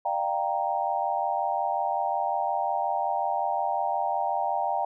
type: chord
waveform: sine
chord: G minor seventh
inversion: second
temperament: equal with one note detuned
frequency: 598.6 / 698.5 / 784 / 932.3 Hz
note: D5 / F5 / G5 / Bb5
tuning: +33 / 0 / 0 / 0 cents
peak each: -33 / -30 / -28 / -30 dBFS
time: 0.05-4.85 s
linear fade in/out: 5 ms
effects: none